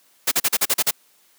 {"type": "noise bursts", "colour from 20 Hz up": "white", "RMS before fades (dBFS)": -18, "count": 8, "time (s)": [0.27, 0.911], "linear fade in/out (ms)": 10, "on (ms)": 46, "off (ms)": 39, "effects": ["white hiss -58 dBFS RMS until 1.38 s", "high-pass 200 Hz 12 dB/octave"]}